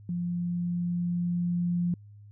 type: tone with level ramp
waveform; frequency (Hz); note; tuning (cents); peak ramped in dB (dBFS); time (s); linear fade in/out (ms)
sine; 174.61; F3; 0; -28 to -24; 0.09-1.94; 2
effects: added 103 Hz sine -47 dBFS peak until 2.31 s